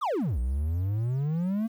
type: exponential two-way sweep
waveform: triangle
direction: down then up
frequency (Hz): 1318.5 to 58.4 to 231.3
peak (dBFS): -23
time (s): 0.01-1.68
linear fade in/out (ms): 20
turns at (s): 0.39
effects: 10-bit